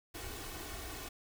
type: noise with comb filter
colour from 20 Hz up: pink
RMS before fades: -44 dBFS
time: 0.14-1.09 s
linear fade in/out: 10 ms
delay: 2.7 ms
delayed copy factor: +0.65
effects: none